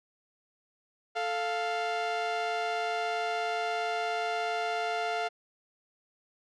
sawtooth tone pair together, 440 / 698.5 Hz, A4 / F5, 0 / 0 cents, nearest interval minor sixth, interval 800 cents, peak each -31 / -26 dBFS, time 1.15-5.29 s, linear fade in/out 20 ms, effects low-pass 4000 Hz 12 dB/octave

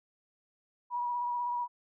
sine tone with vibrato, 968 Hz, B5, 35 cents flat, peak -30 dBFS, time 0.9-1.68 s, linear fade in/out 50 ms, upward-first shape sine, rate 16 Hz, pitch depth 24 cents each way, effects none

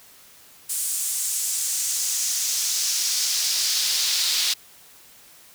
brown noise with high-pass filter sweep, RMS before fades -24 dBFS, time 0.69-4.54 s, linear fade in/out 10 ms, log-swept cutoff 8700 to 4100 Hz, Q 2, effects white hiss -50 dBFS RMS until 5.54 s

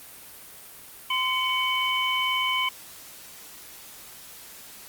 sine tone cluster, 1033 / 2239 / 3041 Hz, C6 / C#7 / F#7, -22 / +17 / +47 cents, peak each -27 dBFS, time 1.1-2.69 s, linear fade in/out 5 ms, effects white hiss -45 dBFS RMS until 4.88 s + Opus 32 kbps

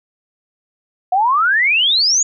sine exponential sweep, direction up, 710 to 6940 Hz, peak -11 dBFS, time 1.12-2.23 s, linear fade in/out 5 ms, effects none

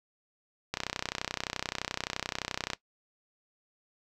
click train, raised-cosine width 0.2 ms, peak -13 dBFS, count 64, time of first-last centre 0.74-2.734 s, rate 31.6 Hz, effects noise-tail reverb RT60 0.1 s tail -18 dB re dry

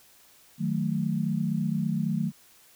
sine chord, D# diminished, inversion none, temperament equal with one note detuned, 156.19 / 185 / 220 Hz, D#3 / F#3 / A3, +7 / 0 / 0 cents, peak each -29 dBFS, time 0.58-2.32 s, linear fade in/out 50 ms, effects white hiss -57 dBFS RMS until 2.75 s

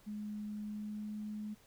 sine tone with pitch glide, 210 to 211.7 Hz, G#3 to G#3, +19 to +33 cents, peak -39 dBFS, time 0.06-1.55 s, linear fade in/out 20 ms, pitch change +14 cents, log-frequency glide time 0.61-1.19 s, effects pink hiss -65 dBFS RMS until 1.66 s

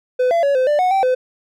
triangle tone with pitch steps, 504 / 677 / 563 / 514 / 591 / 734 / 775 / 509 Hz, B4 / E5 / C#5 / C5 / D5 / F#5 / G5 / C5, +35 / +46 / +27 / -31 / +11 / -14 / -20 / -48 cents, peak -11 dBFS, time 0.19-1.15 s, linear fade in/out 10 ms, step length 120 ms, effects none

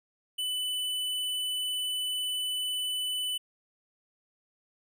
square tone, 2994 Hz, F#7, 20 cents sharp, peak -30 dBFS, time 0.38-3.38 s, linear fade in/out 10 ms, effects none

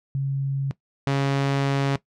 sine / sawtooth tone pair in turn, 137.1 / 138.37 Hz, C#3 / C#3, -19 / -3 cents, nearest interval unison, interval 16 cents, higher second, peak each -22 / -16 dBFS, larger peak second, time 0.15-0.71 / 1.07-1.96 s, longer second, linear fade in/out 0 ms, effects noise-tail reverb RT60 0.1 s tail -17 dB re dry + low-pass 5000 Hz 12 dB/octave

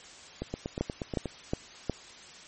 two click trains, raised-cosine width 2 ms, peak -14 / -19 dBFS, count 4 / 8, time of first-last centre 0.81-1.897 / 0.42-1.257 s, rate 2.76 / 8.36 Hz, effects white hiss -49 dBFS RMS until 2.47 s + MP3 32 kbps

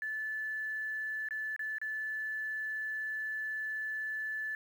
sine tone with dropouts, 1741 Hz, A6, 19 cents flat, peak -34 dBFS, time 0.02-4.55 s, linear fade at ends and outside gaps 1 ms, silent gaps 1.287-1.308 / 1.563-1.593 / 1.784-1.815 s, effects 10-bit

